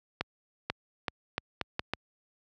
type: accelerating click train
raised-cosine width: 0.3 ms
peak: -13 dBFS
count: 7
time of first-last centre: 0.21-1.936 s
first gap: 490 ms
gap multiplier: 0.78
effects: high-pass 60 Hz 12 dB/octave

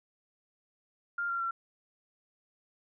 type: tone with pitch steps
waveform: sine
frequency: 1400 / 1379.1 / 1358.6 Hz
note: F6 / F6 / F6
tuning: +4 / -22 / -48 cents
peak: -30 dBFS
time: 1.18-1.51 s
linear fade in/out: 5 ms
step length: 110 ms
effects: none

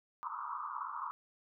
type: band-pass noise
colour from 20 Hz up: white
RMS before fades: -41 dBFS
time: 0.23-1.11 s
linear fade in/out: 0 ms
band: 930 to 1300 Hz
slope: 96 dB/octave
effects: none

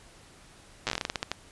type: slowing click train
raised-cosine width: 0.2 ms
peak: -11 dBFS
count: 14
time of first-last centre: 0.87-1.316 s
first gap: 8 ms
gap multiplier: 1.22
effects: pink hiss -54 dBFS RMS until 1.51 s + resampled to 24000 Hz

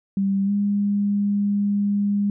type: tone with pitch glide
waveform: sine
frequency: 196 to 203 Hz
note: G3 to G#3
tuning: 0 to -39 cents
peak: -18 dBFS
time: 0.17-2.3 s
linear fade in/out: 2 ms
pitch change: +61 cents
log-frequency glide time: 0.45-0.51 s
effects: none

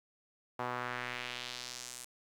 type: tone with band-pass filter sweep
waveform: sawtooth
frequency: 123.47 Hz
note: B2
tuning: in tune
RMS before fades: -41 dBFS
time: 0.59-2.05 s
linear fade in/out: 5 ms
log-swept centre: 950 to 9100 Hz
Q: 1.6
effects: 10-bit

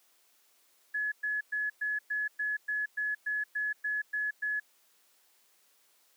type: tone bursts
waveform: sine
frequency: 1700 Hz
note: G#6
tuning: 40 cents sharp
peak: -29 dBFS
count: 13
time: 0.94-4.6 s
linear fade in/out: 10 ms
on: 180 ms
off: 110 ms
effects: white hiss -67 dBFS RMS until 6.16 s + high-pass 300 Hz 12 dB/octave

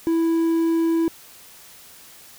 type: tone pair in turn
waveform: triangle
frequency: 329.7 / 329.7 Hz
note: E4 / E4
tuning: 0 / 0 cents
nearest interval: unison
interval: 0 cents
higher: neither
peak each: -15 dBFS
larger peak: neither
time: 0.07-0.44 / 0.44-1.08 s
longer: second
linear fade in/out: 0 ms
effects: white hiss -46 dBFS RMS until 2.38 s

